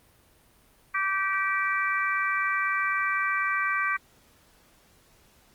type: harmonic tone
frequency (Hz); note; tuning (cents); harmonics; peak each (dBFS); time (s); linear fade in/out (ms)
388; G4; -18; 3 / 4 / 5 / 6; -28 / -29 / -30 / -31; 0.94-3.97; 10
effects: pink hiss -60 dBFS RMS until 5.54 s + Opus 32 kbps